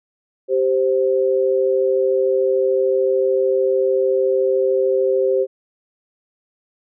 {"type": "tone pair together", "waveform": "sine", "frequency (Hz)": [389.8, 523.3], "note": ["G4", "C5"], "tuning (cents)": [-10, 0], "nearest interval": "perfect fourth", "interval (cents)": 510, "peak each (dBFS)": -17, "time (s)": [0.48, 5.47], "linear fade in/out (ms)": 50, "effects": []}